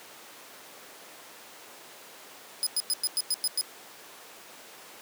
20% pulse tone bursts, 5020 Hz, D#8, 15 cents sharp, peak -19 dBFS, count 8, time 2.63-3.611 s, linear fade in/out 0 ms, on 36 ms, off 99 ms, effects pink hiss -47 dBFS RMS until 5.01 s + high-pass 400 Hz 12 dB/octave

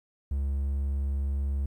triangle tone, 69.3 Hz, C#2, in tune, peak -24 dBFS, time 0.31-1.66 s, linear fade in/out 5 ms, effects 11-bit

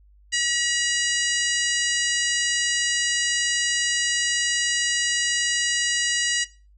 harmonic tone with a mistuned harmonic, 961 Hz, B5, 48 cents flat, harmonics 2 / 3 / 4 / 5 / 6 / 7 / 8 / 9, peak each -25 / -26 / -33 / -28 / -31 / -29 / -30 / -36 dBFS, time 0.32-6.45 s, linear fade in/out 20 ms, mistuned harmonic 4, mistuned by +31 cents, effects noise-tail reverb RT60 0.3 s tail -17 dB re dry + added 50 Hz sine -51 dBFS peak until 6.77 s

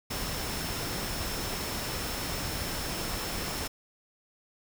sine tone in noise, 5330 Hz, E8, 18 cents sharp, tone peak -42 dBFS, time 0.1-3.68 s, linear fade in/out 10 ms, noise pink, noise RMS -34 dBFS, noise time 0.1-3.68 s, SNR -11 dB, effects none

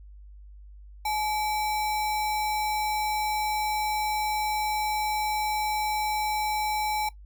sine tone with sample-and-hold, 850 Hz, G#5, 40 cents sharp, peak -25 dBFS, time 1.05-7.09 s, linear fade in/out 5 ms, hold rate 3150 Hz, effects noise-tail reverb RT60 0.1 s tail -17 dB re dry + added 50 Hz sine -44 dBFS peak until 7.25 s

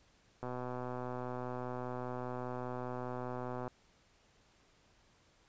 click train, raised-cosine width 1 ms, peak -27 dBFS, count 407, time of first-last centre 0.43-3.678 s, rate 125 Hz, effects pink hiss -68 dBFS RMS until 5.48 s + resampled to 16000 Hz

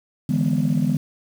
sine chord, E dominant seventh, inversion third, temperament just, 148.33 / 164.81 / 206 / 247.2 Hz, D3 / E3 / G#3 / B3, +18 / 0 / -14 / +2 cents, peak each -22 dBFS, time 0.29-0.97 s, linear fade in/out 5 ms, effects tanh soft clip ceiling -11 dBFS + 7-bit

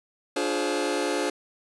sawtooth chord, D half-diminished seventh, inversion none, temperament just, 293.7 / 352.4 / 422.9 / 528.6 Hz, D4 / F4 / Ab4 / C5, 0 / +16 / +31 / +18 cents, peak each -26 dBFS, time 0.36-1.3 s, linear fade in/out 5 ms, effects resampled to 24000 Hz

